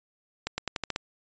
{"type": "accelerating click train", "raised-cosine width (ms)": 0.2, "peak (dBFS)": -12, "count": 7, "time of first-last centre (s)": [0.47, 0.961], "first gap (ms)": 110, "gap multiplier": 0.88, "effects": ["resampled to 16000 Hz"]}